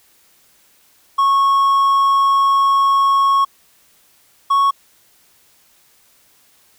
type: tone pair in turn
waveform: triangle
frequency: 1100 / 1107.7 Hz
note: C#6 / C#6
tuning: -14 / -2 cents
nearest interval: unison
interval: 12 cents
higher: second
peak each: -9 dBFS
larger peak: neither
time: 1.18-3.45 / 4.5-4.71 s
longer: first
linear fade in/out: 10 ms
effects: white hiss -54 dBFS RMS until 6.78 s